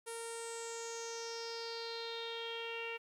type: tone with low-pass filter sweep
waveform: sawtooth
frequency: 460.9 Hz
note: A#4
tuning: 20 cents flat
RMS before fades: -43 dBFS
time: 0.06-2.98 s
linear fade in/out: 20 ms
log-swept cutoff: 10000 to 2600 Hz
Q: 6.6
effects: 12-bit